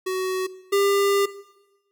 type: tone pair in turn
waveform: square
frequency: 373.7 / 399.4 Hz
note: F#4 / G4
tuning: +17 / +32 cents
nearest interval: minor second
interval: 115 cents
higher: second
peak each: -24 / -18 dBFS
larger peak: second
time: 0.06-0.47 / 0.72-1.26 s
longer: second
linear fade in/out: 10 ms
effects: noise-tail reverb RT60 1.0 s tail -17 dB re dry